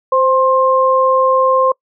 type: tone pair together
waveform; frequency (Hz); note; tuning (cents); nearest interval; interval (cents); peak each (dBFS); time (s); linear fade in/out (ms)
sine; 521 / 1059; C5 / C6; -7 / +21; octave; 1228; -12; 0.12-1.72; 5
effects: noise-tail reverb RT60 0.1 s tail -26 dB re dry